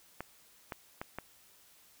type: clicks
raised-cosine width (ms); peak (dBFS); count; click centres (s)
0.5; -23; 4; 0.206 / 0.722 / 1.015 / 1.186
effects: white hiss -62 dBFS RMS until 2 s